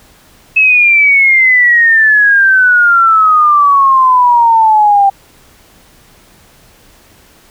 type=exponential sweep; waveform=sine; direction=down; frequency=2600 to 784 Hz; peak=-4 dBFS; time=0.56-5.1 s; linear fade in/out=10 ms; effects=pink hiss -44 dBFS RMS until 7.5 s